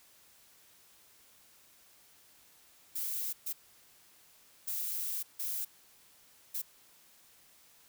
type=noise bursts at uneven times; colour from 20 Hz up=violet; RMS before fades=-36 dBFS; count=5; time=2.95-3.33 / 3.46-3.53 / 4.67-5.23 / 5.39-5.65 / 6.54-6.62 s; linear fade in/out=10 ms; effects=white hiss -62 dBFS RMS until 7.88 s